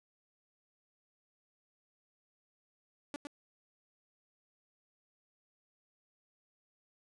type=tone with echo; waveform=sawtooth; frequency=289 Hz; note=D4; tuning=28 cents flat; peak=-34 dBFS; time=3.14-3.16 s; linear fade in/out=0 ms; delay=110 ms; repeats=1; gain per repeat=-3 dB; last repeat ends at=3.27 s; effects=resampled to 24000 Hz